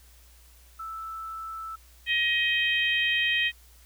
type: tone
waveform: sine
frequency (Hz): 1318.5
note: E6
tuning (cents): 0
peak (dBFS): -34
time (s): 0.79-1.76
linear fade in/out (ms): 10
type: harmonic tone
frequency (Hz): 630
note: D#5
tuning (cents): +21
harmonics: 3 / 4 / 5 / 6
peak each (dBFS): -26 / -27 / -28 / -38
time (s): 2.06-3.52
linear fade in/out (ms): 50
effects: added 60 Hz sine -53 dBFS peak until 3.85 s + white hiss -58 dBFS RMS until 3.85 s